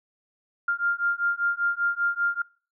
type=beating tone pair; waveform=sine; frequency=1396.9 / 1402 Hz; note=F6 / F6; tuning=0 / +6 cents; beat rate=5.1 Hz; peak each=-26 dBFS; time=0.68-2.42 s; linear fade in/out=5 ms; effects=noise-tail reverb RT60 0.4 s tail -24 dB re dry